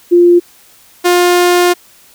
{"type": "tone pair in turn", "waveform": ["sine", "sawtooth"], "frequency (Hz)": [349.2, 354.3], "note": ["F4", "F4"], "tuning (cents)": [0, 25], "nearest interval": "unison", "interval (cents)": 25, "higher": "second", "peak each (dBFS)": -3, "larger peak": "neither", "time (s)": [[0.11, 0.4], [1.04, 1.74]], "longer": "second", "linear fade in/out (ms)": 20, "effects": ["white hiss -44 dBFS RMS until 2.14 s"]}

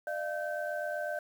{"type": "tone cluster", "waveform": "sine", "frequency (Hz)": [602, 690, 1542], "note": ["D5", "F5", "G6"], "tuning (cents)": [43, -21, -29], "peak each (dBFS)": [-35, -38, -38], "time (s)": [0.07, 1.19], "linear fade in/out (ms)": 2, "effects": ["9-bit"]}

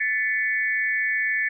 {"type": "tone cluster", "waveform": "sine", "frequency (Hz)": [1756, 2010, 2229], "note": ["A6", "B6", "C#7"], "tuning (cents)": [-4, 30, 9], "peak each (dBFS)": [-23, -29, -27], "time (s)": [0, 1.49], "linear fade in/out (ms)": 10, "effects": []}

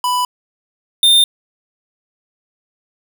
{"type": "tone pair in turn", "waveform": "square", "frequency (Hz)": [992, 3620], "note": ["B5", "A7"], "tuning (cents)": [7, 48], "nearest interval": "octave + minor seventh", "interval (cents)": 2241, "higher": "second", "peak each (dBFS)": [-15, -8], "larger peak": "second", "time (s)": [[0.04, 0.25], [1.03, 1.24]], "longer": "neither", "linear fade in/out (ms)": 2, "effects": []}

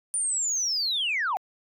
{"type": "linear sweep", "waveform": "sine", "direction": "down", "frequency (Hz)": [9340, 701], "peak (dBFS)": -23, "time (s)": [0.14, 1.37], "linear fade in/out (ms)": 0, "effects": ["tanh soft clip ceiling -20 dBFS"]}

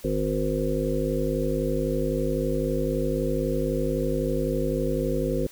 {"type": "harmonic tone", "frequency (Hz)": 51.91, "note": "G#1", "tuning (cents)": 0, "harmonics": [1, 3, 5, 7, 9, 10], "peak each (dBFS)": [-30, -30, -30, -30, -30, -30], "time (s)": [0.04, 5.47], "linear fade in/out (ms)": 5, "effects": ["white hiss -49 dBFS RMS until 5.51 s"]}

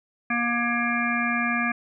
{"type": "harmonic tone", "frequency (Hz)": 237.5, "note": "A#3", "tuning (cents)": 33, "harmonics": [1, 3, 5, 7, 9, 10], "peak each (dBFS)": [-27, -32, -30, -27, -33, -29], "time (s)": [0.3, 1.72], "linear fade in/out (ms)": 5, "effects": []}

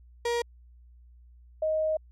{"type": "tone pair in turn", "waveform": ["35% pulse", "sine"], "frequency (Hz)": [473.5, 626.1], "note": ["A#4", "D#5"], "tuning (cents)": [27, 11], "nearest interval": "perfect fourth", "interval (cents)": 484, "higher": "second", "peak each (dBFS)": -24, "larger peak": "neither", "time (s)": [[0.25, 0.42], [1.62, 1.97]], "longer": "second", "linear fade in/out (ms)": 5, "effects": ["added 60 Hz sine -51 dBFS peak until 2.11 s", "low-pass 8000 Hz 12 dB/octave"]}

